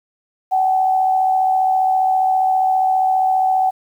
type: tone pair together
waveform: sine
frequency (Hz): 755.7 / 830.6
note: F#5 / G#5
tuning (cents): +36 / 0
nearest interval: major second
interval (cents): 164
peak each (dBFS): -13 / -25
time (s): 0.51-3.71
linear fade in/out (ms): 20
effects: 8-bit